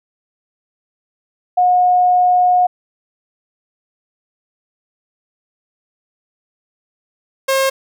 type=tone pair in turn; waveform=sine / sawtooth; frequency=723 / 536.3 Hz; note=F#5 / C5; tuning=-40 / +43 cents; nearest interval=perfect fourth; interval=517 cents; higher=first; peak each=-9 dBFS; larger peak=neither; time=1.57-2.67 / 7.48-7.7 s; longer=first; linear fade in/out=10 ms; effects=none